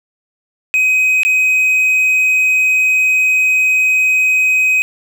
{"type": "tone with dropouts", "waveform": "triangle", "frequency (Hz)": 2521, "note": "D#7", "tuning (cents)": 22, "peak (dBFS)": -8, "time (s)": [0.74, 4.82], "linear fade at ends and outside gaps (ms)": 0, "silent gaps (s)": [1.233, 1.25], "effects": []}